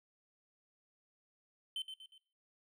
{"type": "tone with echo", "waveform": "triangle", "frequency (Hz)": 3080, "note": "G7", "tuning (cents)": -31, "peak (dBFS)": -35, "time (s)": [1.76, 1.82], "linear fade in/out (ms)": 2, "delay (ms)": 120, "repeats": 3, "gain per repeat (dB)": -7, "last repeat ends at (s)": 2.18, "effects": ["noise-tail reverb RT60 0.5 s tail -21 dB re dry"]}